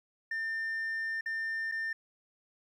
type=tone with dropouts; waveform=sine; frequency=1800 Hz; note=A6; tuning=39 cents sharp; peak=-29 dBFS; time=0.31-1.93 s; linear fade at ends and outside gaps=5 ms; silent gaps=1.21-1.259 / 1.715-1.72 s; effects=tanh soft clip ceiling -31 dBFS + 11-bit